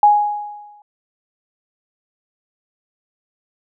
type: tone with exponential decay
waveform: sine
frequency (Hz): 830.6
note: G#5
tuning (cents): 0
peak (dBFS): -5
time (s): 0.03-0.82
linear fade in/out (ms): 2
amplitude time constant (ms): 170
effects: none